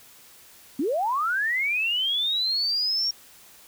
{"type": "linear sweep", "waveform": "sine", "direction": "up", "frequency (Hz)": [241.1, 5588], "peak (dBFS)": -22, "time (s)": [0.79, 3.11], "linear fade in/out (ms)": 5, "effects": ["white hiss -51 dBFS RMS until 3.67 s"]}